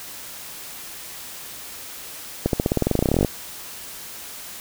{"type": "accelerating click train", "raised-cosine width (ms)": 2, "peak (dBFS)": -5, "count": 21, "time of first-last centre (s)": [2.46, 3.248], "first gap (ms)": 72, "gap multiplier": 0.93, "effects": ["white hiss -37 dBFS RMS until 4.6 s"]}